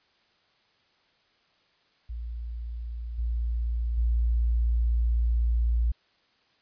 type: tone with level steps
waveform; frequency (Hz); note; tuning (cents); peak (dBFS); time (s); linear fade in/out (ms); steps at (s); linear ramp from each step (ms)
sine; 58; A#1; -8; -32 / -25 / -21; 2.09-5.92; 10; 3.18 / 3.97; 10
effects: white hiss -66 dBFS RMS until 6.61 s + resampled to 11025 Hz